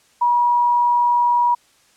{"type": "tone", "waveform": "sine", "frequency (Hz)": 963, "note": "B5", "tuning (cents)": -44, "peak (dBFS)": -13, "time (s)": [0.21, 1.55], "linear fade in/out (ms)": 10, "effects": ["white hiss -56 dBFS RMS until 1.96 s", "low-pass 9000 Hz 12 dB/octave"]}